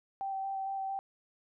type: tone with vibrato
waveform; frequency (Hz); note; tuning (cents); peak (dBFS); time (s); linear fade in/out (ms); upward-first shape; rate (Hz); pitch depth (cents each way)
sine; 777; G5; -16; -33; 0.21-0.99; 0; square; 4.4; 10
effects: none